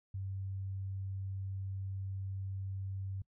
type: tone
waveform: sine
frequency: 96.5 Hz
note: G2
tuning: 27 cents flat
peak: -37 dBFS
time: 0.14-3.22 s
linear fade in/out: 5 ms
effects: noise-tail reverb RT60 0.1 s tail -23 dB re dry